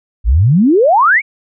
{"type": "exponential sweep", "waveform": "sine", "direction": "up", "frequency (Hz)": [49, 2349], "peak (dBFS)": -6, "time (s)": [0.24, 1.22], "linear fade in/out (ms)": 50, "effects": []}